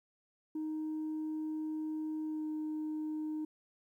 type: tone with pitch glide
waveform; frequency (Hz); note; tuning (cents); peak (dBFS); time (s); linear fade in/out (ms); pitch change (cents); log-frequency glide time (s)
sine; 311.1 to 308.6; D#4 to D#4; 0 to -14; -33; 0.55-3.45; 5; -14; 2.25-2.45
effects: tanh soft clip ceiling -33 dBFS + 12-bit